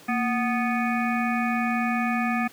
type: harmonic tone with a mistuned harmonic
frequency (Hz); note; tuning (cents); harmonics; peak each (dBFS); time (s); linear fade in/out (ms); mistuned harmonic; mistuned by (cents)
246.9; B3; 0; 1 / 3 / 5 / 7 / 9 / 10; -24 / -29 / -31 / -32 / -34 / -34; 0.08-2.48; 10; 1; -110
effects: pink hiss -49 dBFS RMS until 2.52 s + high-pass 150 Hz 12 dB/octave